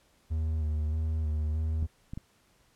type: tone with vibrato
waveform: triangle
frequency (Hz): 77.78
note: D#2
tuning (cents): 0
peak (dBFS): -25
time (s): 0.3-1.87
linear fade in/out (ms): 20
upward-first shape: square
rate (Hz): 1.6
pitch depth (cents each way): 29
type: clicks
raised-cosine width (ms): 5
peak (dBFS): -25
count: 3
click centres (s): 1.827 / 2.135 / 2.175
effects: pink hiss -66 dBFS RMS until 2.75 s + low-pass 12000 Hz 12 dB/octave